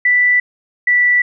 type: tone pair in turn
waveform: sine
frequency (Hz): 1975.5 / 1964.3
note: B6 / B6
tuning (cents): 0 / -10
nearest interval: unison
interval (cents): 10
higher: first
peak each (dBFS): -9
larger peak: neither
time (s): 0.05-0.4 / 0.87-1.22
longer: neither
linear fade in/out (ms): 5
effects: none